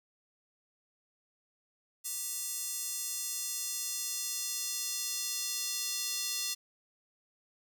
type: tone with high-pass filter sweep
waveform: square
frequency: 392 Hz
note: G4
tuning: in tune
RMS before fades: -36 dBFS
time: 2.04-6.55 s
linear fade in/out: 20 ms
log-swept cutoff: 7700 to 4700 Hz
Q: 1.4
effects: none